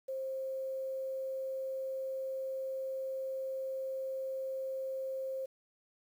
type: tone with quantisation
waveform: sine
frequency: 530 Hz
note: C5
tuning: 22 cents sharp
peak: -35 dBFS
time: 0.08-5.46 s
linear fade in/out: 10 ms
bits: 10
effects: none